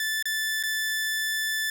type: tone with dropouts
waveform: sawtooth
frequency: 1753 Hz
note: A6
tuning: 7 cents flat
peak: -22 dBFS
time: 0-1.7 s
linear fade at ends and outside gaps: 2 ms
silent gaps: 0.226-0.255 / 0.628-0.635 s
effects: none